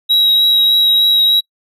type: tone with vibrato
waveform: triangle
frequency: 3847 Hz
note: B7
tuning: 46 cents flat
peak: -7 dBFS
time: 0.09-1.41 s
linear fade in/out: 20 ms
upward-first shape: sine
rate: 3.3 Hz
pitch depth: 10 cents each way
effects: noise-tail reverb RT60 0.1 s tail -26 dB re dry